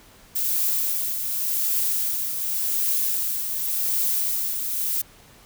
violet noise with tremolo, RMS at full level -22 dBFS, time 0.35-5.02 s, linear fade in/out 10 ms, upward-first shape triangle, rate 0.88 Hz, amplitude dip 50%, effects pink hiss -51 dBFS RMS until 5.45 s

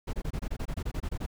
brown noise bursts, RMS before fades -32 dBFS, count 14, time 0.07-1.264 s, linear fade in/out 10 ms, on 63 ms, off 24 ms, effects none

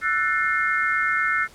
sine chord, F# half-diminished seventh, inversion third, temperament just, 1332 / 1480 / 1776 / 2131 Hz, E6 / F#6 / A6 / C7, +18 / 0 / +16 / +31 cents, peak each -25 dBFS, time 0.01-1.48 s, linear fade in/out 50 ms, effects pink hiss -49 dBFS RMS until 1.54 s + low-pass 11000 Hz 12 dB/octave

